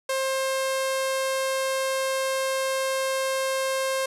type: tone with low-pass filter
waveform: sawtooth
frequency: 531 Hz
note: C5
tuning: 25 cents sharp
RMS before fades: -26 dBFS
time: 0.09-4.06 s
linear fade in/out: 5 ms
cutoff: 11000 Hz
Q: 1.5
effects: none